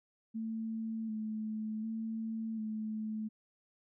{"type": "tone with vibrato", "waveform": "sine", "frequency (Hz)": 220, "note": "A3", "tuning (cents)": 0, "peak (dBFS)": -35, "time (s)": [0.34, 3.29], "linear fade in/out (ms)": 20, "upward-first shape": "square", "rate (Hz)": 0.67, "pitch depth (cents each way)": 25, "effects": []}